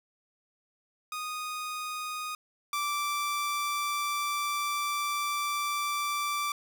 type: tone pair in turn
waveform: sawtooth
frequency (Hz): 1240 / 1169.1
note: D#6 / D6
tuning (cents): -6 / -8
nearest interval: minor second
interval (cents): 102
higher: first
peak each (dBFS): -30 / -25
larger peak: second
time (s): 1.12-2.35 / 2.73-6.52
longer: second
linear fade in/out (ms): 2
effects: none

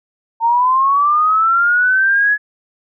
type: linear sweep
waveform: sine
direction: up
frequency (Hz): 905 to 1699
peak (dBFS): -10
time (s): 0.4-2.38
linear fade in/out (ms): 50
effects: none

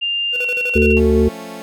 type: tone with pitch glide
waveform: sine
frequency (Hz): 2799 to 2737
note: F7 to F7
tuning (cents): +3 to -36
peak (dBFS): -17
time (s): 0.01-1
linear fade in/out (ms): 20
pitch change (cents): -39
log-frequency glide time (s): 0.32-0.46
type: tone with tremolo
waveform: square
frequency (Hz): 493.9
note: B4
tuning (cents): 0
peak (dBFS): -25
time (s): 0.32-0.94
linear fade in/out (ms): 50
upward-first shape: square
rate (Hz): 12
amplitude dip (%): 80
type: harmonic tone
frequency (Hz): 74.6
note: D2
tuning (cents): +28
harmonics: 1 / 3 / 5 / 6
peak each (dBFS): -16 / -16 / -16 / -16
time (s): 0.75-1.29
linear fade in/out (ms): 10
type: chord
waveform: 15% pulse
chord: F augmented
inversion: none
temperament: equal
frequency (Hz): 174.61 / 220 / 277.2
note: F3 / A3 / C#4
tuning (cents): 0 / 0 / 0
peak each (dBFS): -30 / -26 / -28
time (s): 0.97-1.62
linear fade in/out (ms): 0
effects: none

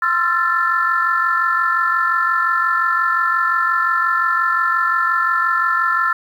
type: chord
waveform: sine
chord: F major seventh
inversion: second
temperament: equal with one note detuned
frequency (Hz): 1046.5 / 1318.5 / 1364.2 / 1760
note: C6 / E6 / F6 / A6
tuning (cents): 0 / 0 / -41 / 0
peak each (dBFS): -23 / -22 / -17 / -19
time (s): 0.02-6.13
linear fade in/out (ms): 5
effects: tanh soft clip ceiling -4 dBFS + 8-bit

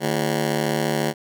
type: ring-modulated tone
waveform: 15% pulse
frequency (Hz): 186.4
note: F#3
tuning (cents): +13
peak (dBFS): -11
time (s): 0-1.14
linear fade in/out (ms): 50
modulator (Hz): 37.1
effects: none

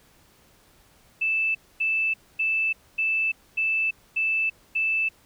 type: tone bursts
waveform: sine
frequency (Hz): 2637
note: E7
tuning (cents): 0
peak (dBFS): -21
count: 7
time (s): 1.21-5.09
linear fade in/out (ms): 10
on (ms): 340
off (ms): 250
effects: pink hiss -58 dBFS RMS until 5.25 s

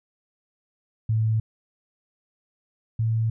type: tone pair in turn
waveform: sine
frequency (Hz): 110.5 / 112.5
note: A2 / A2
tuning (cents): +8 / +39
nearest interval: unison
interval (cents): 31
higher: second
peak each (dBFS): -19 / -20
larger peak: first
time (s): 1.09-1.4 / 2.99-3.3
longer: neither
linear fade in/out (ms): 5
effects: none

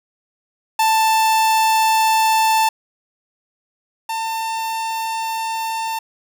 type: tone pair in turn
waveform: 45% pulse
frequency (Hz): 884 / 896.9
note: A5 / A5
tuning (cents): +8 / +33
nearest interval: unison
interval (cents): 25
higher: second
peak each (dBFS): -13 / -21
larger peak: first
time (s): 0.79-2.69 / 4.09-5.99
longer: neither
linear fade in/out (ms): 5
effects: none

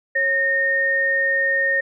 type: tone pair together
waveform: sine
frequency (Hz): 545.5 / 1840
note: C#5 / A#6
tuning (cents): -28 / -23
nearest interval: octave + major sixth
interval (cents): 2105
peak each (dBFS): -25 / -17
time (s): 0.15-1.81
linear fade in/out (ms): 10
effects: none

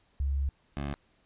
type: tone pair in turn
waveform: sine / 15% pulse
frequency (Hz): 69 / 70.74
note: C#2 / C#2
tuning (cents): -7 / +36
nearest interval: unison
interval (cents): 43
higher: second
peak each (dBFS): -26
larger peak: neither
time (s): 0.2-0.49 / 0.77-0.94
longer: first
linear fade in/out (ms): 0
effects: pink hiss -68 dBFS RMS until 1.25 s + resampled to 8000 Hz

